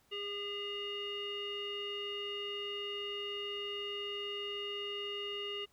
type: tone with low-pass filter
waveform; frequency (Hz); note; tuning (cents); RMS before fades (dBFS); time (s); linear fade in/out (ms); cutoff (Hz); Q
square; 406.8; G#4; -36; -40; 0.11-5.66; 20; 2800; 9.9
effects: pink hiss -70 dBFS RMS until 5.72 s